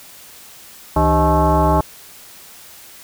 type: tone with frequency modulation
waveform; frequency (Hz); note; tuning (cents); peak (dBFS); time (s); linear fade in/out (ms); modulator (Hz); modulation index
sine; 394.9; G4; +13; -11; 0.96-1.81; 5; 232; 2.9
effects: white hiss -41 dBFS RMS until 3.03 s